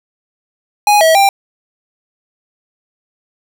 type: tone with pitch steps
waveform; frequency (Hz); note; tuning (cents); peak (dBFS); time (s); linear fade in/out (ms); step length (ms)
square; 829 / 645 / 791; G#5 / E5 / G5; -3 / -38 / +15; -7; 0.87-1.29; 2; 140
effects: none